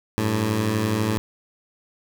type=beating tone pair; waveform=15% pulse; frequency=97 / 109 Hz; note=G2 / A2; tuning=-18 / -16 cents; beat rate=12 Hz; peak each=-22 / -15 dBFS; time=0.18-1.18 s; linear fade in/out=0 ms; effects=none